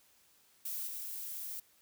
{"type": "noise with level steps", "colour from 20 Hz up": "violet", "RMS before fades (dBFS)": [-39, -42], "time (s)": [0.65, 1.6], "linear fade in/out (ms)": 5, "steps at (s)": 0.87, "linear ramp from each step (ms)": 5, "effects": ["white hiss -67 dBFS RMS until 1.81 s"]}